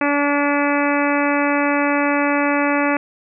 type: harmonic tone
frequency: 287.5 Hz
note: D4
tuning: 37 cents flat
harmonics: 1 / 2 / 3 / 4 / 5 / 6 / 7 / 8 / 9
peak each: -19 / -22 / -24 / -25 / -26 / -27 / -27 / -28 / -29 dBFS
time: 0.01-2.97 s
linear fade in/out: 2 ms
effects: none